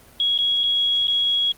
sine tone with dropouts, 3322 Hz, G#7, in tune, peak -17 dBFS, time 0.2-1.52 s, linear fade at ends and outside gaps 1 ms, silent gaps 0.378-0.388 / 0.634-0.638 / 1.071-1.08 s, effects pink hiss -49 dBFS RMS until 1.57 s + Opus 24 kbps

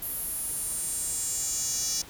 square tone with high-pass filter sweep, 261.6 Hz, C4, in tune, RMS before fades -31 dBFS, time 0.02-2.02 s, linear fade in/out 5 ms, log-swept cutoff 12000 to 5800 Hz, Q 4.5, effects pink hiss -47 dBFS RMS until 2.09 s

